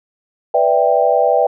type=chord; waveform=sine; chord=E minor seventh; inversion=second; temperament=equal with one note detuned; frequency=493.9 / 587.3 / 659.3 / 788.1 Hz; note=B4 / D5 / E5 / G5; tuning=0 / 0 / 0 / +9 cents; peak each=-16 dBFS; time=0.54-1.47 s; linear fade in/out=5 ms; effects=none